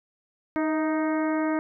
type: harmonic tone with a mistuned harmonic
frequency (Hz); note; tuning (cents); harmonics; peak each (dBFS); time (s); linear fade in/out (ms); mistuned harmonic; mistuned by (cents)
311.1; D#4; 0; 1 / 2 / 3 / 4 / 5 / 6 / 7; -24 / -30 / -34 / -36 / -38 / -40 / -41; 0.56-1.59; 0; 2; +32
effects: none